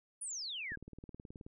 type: exponential sweep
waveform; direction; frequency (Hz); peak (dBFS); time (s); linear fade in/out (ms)
sine; down; 10130 to 1561; -39; 0.21-0.76; 10
type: click train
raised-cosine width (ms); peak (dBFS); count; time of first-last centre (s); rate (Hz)
3; -36; 15; 0.72-1.465; 18.8
effects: none